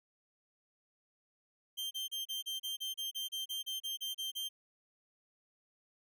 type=tone bursts; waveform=40% pulse; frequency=3149 Hz; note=G7; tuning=7 cents sharp; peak=-36 dBFS; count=16; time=1.77-4.49 s; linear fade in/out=20 ms; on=140 ms; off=32 ms; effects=none